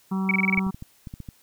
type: harmonic tone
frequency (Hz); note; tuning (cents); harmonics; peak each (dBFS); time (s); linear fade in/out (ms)
190.9; G3; -46; 1 / 2 / 4 / 5 / 6 / 7; -23 / -38 / -42 / -37 / -39 / -44; 0.11-0.71; 10
type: tone bursts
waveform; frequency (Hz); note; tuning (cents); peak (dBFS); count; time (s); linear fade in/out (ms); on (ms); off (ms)
sine; 2260; C#7; +33; -18; 7; 0.29-0.593; 2; 21; 26
type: clicks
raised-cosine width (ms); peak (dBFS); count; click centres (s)
5; -24; 8; 0.577 / 0.667 / 0.745 / 0.824 / 1.072 / 1.139 / 1.203 / 1.288
effects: white hiss -59 dBFS RMS until 1.42 s